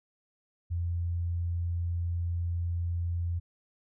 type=tone; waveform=sine; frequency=86 Hz; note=F2; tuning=26 cents flat; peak=-28 dBFS; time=0.7-3.4 s; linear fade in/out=20 ms; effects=none